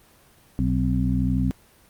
harmonic tone with a mistuned harmonic, 61.74 Hz, B1, in tune, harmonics 1 / 2 / 3 / 4, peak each -25 / -25 / -25 / -25 dBFS, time 0.59-1.51 s, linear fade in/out 0 ms, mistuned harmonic 4, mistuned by +78 cents, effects pink hiss -55 dBFS RMS until 1.89 s + Opus 24 kbps

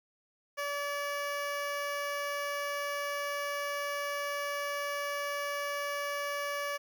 15% pulse tone with notch filter, 574 Hz, D5, 40 cents flat, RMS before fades -35 dBFS, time 0.57-6.78 s, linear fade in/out 20 ms, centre 8300 Hz, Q 2, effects 11-bit

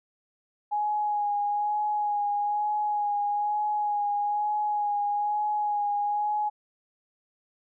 sine tone with vibrato, 830.6 Hz, G#5, in tune, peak -24 dBFS, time 0.71-6.5 s, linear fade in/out 20 ms, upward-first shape sine, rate 1.1 Hz, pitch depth 21 cents each way, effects none

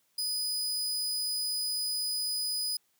sawtooth tone, 4978 Hz, D#8, in tune, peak -27 dBFS, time 0.18-2.77 s, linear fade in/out 5 ms, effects white hiss -72 dBFS RMS until 2.99 s + high-pass 80 Hz 12 dB/octave

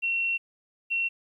sine tone pair in turn, 2724 / 2724 Hz, F7 / F7, -44 / -44 cents, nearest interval unison, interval 0 cents, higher neither, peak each -24 dBFS, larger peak neither, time 0.02-0.38 / 0.9-1.09 s, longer first, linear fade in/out 20 ms, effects 11-bit

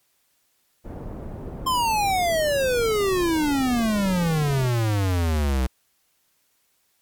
pink low-pass noise, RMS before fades -34 dBFS, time 0.84-4.68 s, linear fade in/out 20 ms, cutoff 580 Hz, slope 12 dB/octave
square exponential sweep, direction down, 1059 to 61.74 Hz, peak -20 dBFS, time 1.66-5.67 s, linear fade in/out 10 ms
effects white hiss -67 dBFS RMS until 7.01 s + MP3 96 kbps

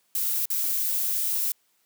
violet noise with dropouts, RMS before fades -26 dBFS, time 0.15-1.52 s, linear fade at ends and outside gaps 2 ms, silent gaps 0.456-0.502 s, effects white hiss -68 dBFS RMS until 1.85 s + high-pass 150 Hz 12 dB/octave

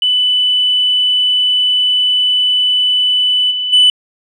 sine tone with level steps, 2990 Hz, F#7, 17 cents sharp, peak -9 / -15 / -3 dBFS, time 0.02-3.9 s, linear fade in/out 2 ms, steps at 3.5 / 3.72 s, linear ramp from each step 20 ms, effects tanh soft clip ceiling -3 dBFS

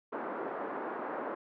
pink band-pass noise, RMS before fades -38 dBFS, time 0.12-1.35 s, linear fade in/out 10 ms, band 290 to 1400 Hz, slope 24 dB/octave, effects none

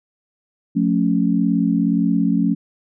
sine chord, F augmented, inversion none, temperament equal with one note detuned, 178.18 / 220 / 277.2 Hz, F3 / A3 / C#4, +35 / 0 / 0 cents, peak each -19 dBFS, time 0.75-2.55 s, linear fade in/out 20 ms, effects none

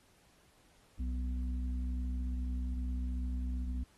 harmonic tone, 62.4 Hz, B1, 19 cents sharp, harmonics 1 / 3 / 4, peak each -33 / -50 / -44 dBFS, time 0.99-3.84 s, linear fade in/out 10 ms, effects pink hiss -67 dBFS RMS until 3.97 s + AAC 32 kbps

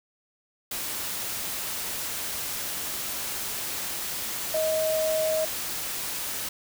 sine tone in noise, 631 Hz, D#5, 24 cents sharp, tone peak -23 dBFS, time 4.54-5.45 s, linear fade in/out 5 ms, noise white, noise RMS -32 dBFS, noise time 0.71-6.49 s, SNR +6 dB, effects none

